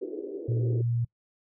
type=band-pass noise; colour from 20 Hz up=pink; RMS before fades=-36 dBFS; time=0.01-0.82 s; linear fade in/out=10 ms; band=330 to 440 Hz; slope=48 dB/octave
type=tone; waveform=sine; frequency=118 Hz; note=A#2; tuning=22 cents sharp; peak=-24 dBFS; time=0.48-1.05 s; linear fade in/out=10 ms
effects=noise-tail reverb RT60 0.1 s tail -24 dB re dry